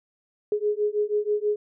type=beating tone pair; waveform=sine; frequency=415.3 / 421.5 Hz; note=G#4 / G#4; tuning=0 / +26 cents; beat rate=6.2 Hz; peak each=-25 dBFS; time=0.52-1.56 s; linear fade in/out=2 ms; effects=none